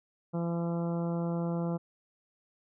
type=harmonic tone; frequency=169.7 Hz; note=F3; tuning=49 cents flat; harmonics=1 / 2 / 3 / 4 / 5 / 6 / 7 / 8; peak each=-30 / -38 / -38 / -43 / -46 / -49 / -51 / -52 dBFS; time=0.33-1.78 s; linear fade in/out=20 ms; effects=none